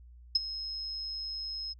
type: tone with ADSR envelope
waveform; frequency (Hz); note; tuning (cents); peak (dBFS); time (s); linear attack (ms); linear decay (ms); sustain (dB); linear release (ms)
sine; 5150; E8; -41; -19; 0.35-1.74; 6; 22; -16; 23
effects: added 60 Hz sine -50 dBFS peak until 1.79 s